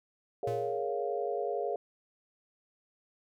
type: chord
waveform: sine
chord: Bb minor seventh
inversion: third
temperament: equal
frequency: 415.3 / 466.2 / 554.4 / 698.5 Hz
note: Ab4 / Bb4 / Db5 / F5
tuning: 0 / 0 / 0 / 0 cents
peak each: -35 / -36 / -37 / -36 dBFS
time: 0.43-1.76 s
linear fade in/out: 2 ms
type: tone with exponential decay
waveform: square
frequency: 116.54 Hz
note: A#2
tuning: in tune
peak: -36 dBFS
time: 0.47-0.93 s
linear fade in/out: 5 ms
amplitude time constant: 99 ms
effects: none